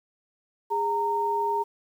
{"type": "tone pair together", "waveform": "sine", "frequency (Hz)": [410.7, 922], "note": ["G#4", "A#5"], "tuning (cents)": [-19, -19], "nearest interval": "octave + major second", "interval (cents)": 1400, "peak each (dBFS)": [-29, -24], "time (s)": [0.7, 1.64], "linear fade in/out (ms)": 20, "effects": ["9-bit"]}